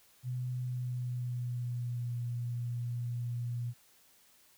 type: tone with pitch glide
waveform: sine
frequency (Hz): 125.4 to 120.22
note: B2 to B2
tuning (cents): +27 to -46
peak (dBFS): -33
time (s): 0.23-3.74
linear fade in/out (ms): 50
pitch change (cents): -73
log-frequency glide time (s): 0.58-2.17
effects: white hiss -64 dBFS RMS until 4.57 s